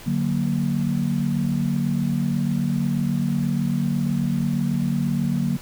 sine chord, D augmented, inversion none, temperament equal, 146.83 / 185 / 233.1 Hz, D3 / F#3 / A#3, 0 / 0 / 0 cents, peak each -24 dBFS, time 0.06-5.57 s, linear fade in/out 10 ms, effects pink hiss -42 dBFS RMS until 5.61 s

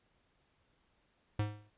square tone with exponential decay, 104.8 Hz, G#2, 16 cents sharp, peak -29 dBFS, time 1.39-1.7 s, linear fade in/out 5 ms, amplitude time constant 67 ms, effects pink hiss -74 dBFS RMS until 1.77 s + resampled to 8000 Hz

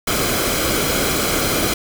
pink noise with comb filter, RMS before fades -19 dBFS, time 0.07-1.74 s, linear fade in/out 5 ms, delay 1.1 ms, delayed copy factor -0.55, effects none

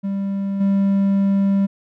triangle tone with level steps, 197 Hz, G3, 9 cents sharp, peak -18 / -12 dBFS, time 0.03-1.67 s, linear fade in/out 20 ms, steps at 0.6 s, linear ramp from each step 10 ms, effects none

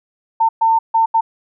sine tone bursts at uneven times, 902 Hz, A5, 43 cents sharp, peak -10 dBFS, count 4, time 0.4-0.49 / 0.61-0.79 / 0.94-1.06 / 1.14-1.21 s, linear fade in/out 10 ms, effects none

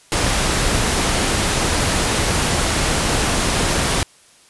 pink noise, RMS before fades -18 dBFS, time 0.12-4.03 s, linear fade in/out 0 ms, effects white hiss -50 dBFS RMS until 4.49 s + resampled to 24000 Hz

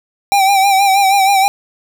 square tone with vibrato, 784 Hz, G5, in tune, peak -9 dBFS, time 0.32-1.48 s, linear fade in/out 0 ms, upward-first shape sine, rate 6.3 Hz, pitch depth 52 cents each way, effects none

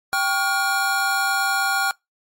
square tone cluster, 785 / 1113 / 1424 Hz, G5 / C#6 / F6, +2 / +7 / +33 cents, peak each -24 / -30 / -21 dBFS, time 0.13-1.91 s, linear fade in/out 0 ms, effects noise-tail reverb RT60 0.2 s tail -26 dB re dry + MP3 64 kbps

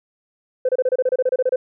sine tone bursts, 511 Hz, C5, 41 cents flat, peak -13 dBFS, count 14, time 0.65-1.56 s, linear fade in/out 5 ms, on 39 ms, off 28 ms, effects tanh soft clip ceiling -11 dBFS

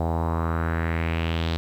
sawtooth tone with low-pass filter sweep, 82.4 Hz, E2, in tune, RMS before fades -25 dBFS, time 0-1.57 s, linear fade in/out 0 ms, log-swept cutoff 740 to 4000 Hz, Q 3.1, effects 9-bit

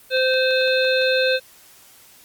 harmonic tone, 518 Hz, C5, 17 cents flat, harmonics 1 / 3 / 5 / 7 / 8, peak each -18 / -23 / -25 / -26 / -27 dBFS, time 0.1-1.4 s, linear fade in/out 50 ms
click train, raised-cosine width 0.2 ms, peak -21 dBFS, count 6, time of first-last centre 0.17-1.016 s, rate 5.91 Hz
effects white hiss -49 dBFS RMS until 2.24 s + Opus 32 kbps

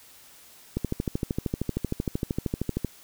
click train, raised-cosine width 3 ms, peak -13 dBFS, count 28, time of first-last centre 0.77-2.847 s, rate 13 Hz, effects white hiss -52 dBFS RMS until 3.03 s

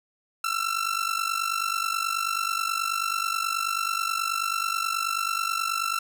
sawtooth tone with amplitude modulation, 1344 Hz, E6, 33 cents sharp, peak -18 dBFS, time 0.44-5.99 s, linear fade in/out 5 ms, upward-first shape sine, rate 49.3 Hz, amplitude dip 80%, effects none

